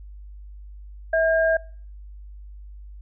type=tone pair together; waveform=sine; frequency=648.7 / 1613 Hz; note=E5 / G6; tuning=-28 / +49 cents; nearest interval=octave + major third; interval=1577 cents; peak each=-18 / -23 dBFS; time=1.13-1.57 s; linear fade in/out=5 ms; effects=noise-tail reverb RT60 0.5 s tail -25 dB re dry + added 50 Hz sine -38 dBFS peak until 3.01 s